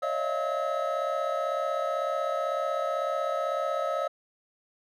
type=tone cluster; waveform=triangle; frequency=551 / 613 / 653 / 689 / 1287 Hz; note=C#5 / D#5 / E5 / F5 / E6; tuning=-11 / -26 / -17 / -24 / -42 cents; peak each=-30 / -30 / -36 / -33 / -30 dBFS; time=0.02-4.08 s; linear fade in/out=10 ms; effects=none